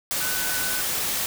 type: tone in noise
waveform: sine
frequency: 1500 Hz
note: F#6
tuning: 23 cents sharp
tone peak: -31 dBFS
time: 0.21-0.81 s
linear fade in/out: 0 ms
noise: white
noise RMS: -26 dBFS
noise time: 0.11-1.26 s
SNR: -8 dB
effects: none